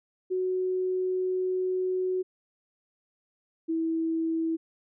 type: tone pair in turn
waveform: sine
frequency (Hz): 370 / 325.8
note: F#4 / E4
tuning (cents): 0 / -20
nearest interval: major second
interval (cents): 220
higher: first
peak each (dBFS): -25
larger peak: neither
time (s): 0.3-2.23 / 3.68-4.57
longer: first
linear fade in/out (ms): 20
effects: none